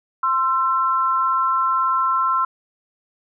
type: tone pair together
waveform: sine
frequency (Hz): 1046.5 / 1341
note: C6 / E6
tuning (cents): 0 / +29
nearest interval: major third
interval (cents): 429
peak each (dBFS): -19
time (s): 0.23-2.45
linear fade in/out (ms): 5
effects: none